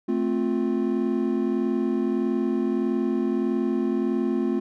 triangle chord, F major, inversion first, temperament equal with one note detuned, 220 / 261.6 / 351.7 Hz, A3 / C4 / F4, 0 / 0 / +12 cents, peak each -24 dBFS, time 0.08-4.6 s, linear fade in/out 10 ms, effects none

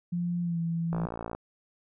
sine tone with pitch glide, 174.2 to 166.91 Hz, F3 to E3, -4 to +22 cents, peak -27 dBFS, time 0.12-1.06 s, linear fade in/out 10 ms, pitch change -74 cents, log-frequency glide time 0.42-0.59 s
click train, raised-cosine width 1 ms, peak -21 dBFS, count 25, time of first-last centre 0.93-1.35 s, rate 57.2 Hz
effects none

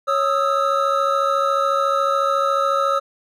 triangle tone cluster, 552 / 1251 / 1325 Hz, C#5 / D#6 / E6, -7 / +9 / +9 cents, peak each -19 dBFS, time 0.07-3 s, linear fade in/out 20 ms, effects none

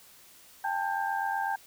sine tone cluster, 796 / 884 / 1589 Hz, G5 / A5 / G6, +26 / +8 / +23 cents, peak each -31 / -32 / -34 dBFS, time 0.64-1.56 s, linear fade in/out 5 ms, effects white hiss -55 dBFS RMS until 1.66 s

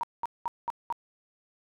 sine tone bursts, 941 Hz, A#5, 16 cents sharp, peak -27 dBFS, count 5, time 0.01-0.925 s, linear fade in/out 0 ms, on 23 ms, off 200 ms, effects none

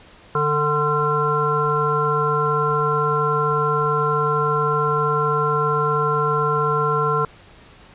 harmonic tone with a mistuned harmonic, 148.7 Hz, D3, 22 cents sharp, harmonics 1 / 3 / 5 / 7 / 9, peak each -24 / -22 / -32 / -22 / -22 dBFS, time 0.35-7.25 s, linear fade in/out 2 ms, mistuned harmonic 9, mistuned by +26 cents, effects pink hiss -47 dBFS RMS until 7.94 s + resampled to 8000 Hz

